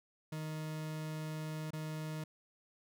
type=tone with dropouts; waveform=40% pulse; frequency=155.7 Hz; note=D#3; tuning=2 cents sharp; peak=-38 dBFS; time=0.32-2.24 s; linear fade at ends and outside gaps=5 ms; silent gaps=1.707-1.732 s; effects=none